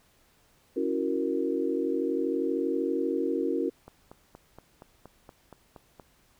sine chord, F# dominant seventh, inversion second, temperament equal, 277.2 / 329.6 / 370 / 466.2 Hz, C#4 / E4 / F#4 / A#4, 0 / 0 / 0 / 0 cents, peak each -31 dBFS, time 0.76-3.7 s, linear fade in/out 10 ms
click train, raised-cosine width 1 ms, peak -31 dBFS, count 10, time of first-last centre 3.88-5.998 s, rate 4.25 Hz
effects pink hiss -64 dBFS RMS until 6.39 s

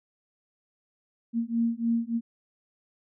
sine beating tone pair, 230 / 233.4 Hz, A#3 / A#3, -23 / +2 cents, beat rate 3.4 Hz, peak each -27 dBFS, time 1.33-2.21 s, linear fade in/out 50 ms, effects none

